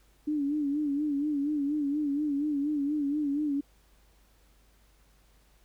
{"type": "tone with vibrato", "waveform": "sine", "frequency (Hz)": 291.1, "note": "D4", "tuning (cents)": -15, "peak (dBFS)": -26, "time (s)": [0.27, 3.61], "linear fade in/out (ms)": 10, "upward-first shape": "sine", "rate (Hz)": 4.2, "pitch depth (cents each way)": 79, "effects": ["added 50 Hz sine -61 dBFS peak until 5.64 s", "pink hiss -66 dBFS RMS until 5.64 s"]}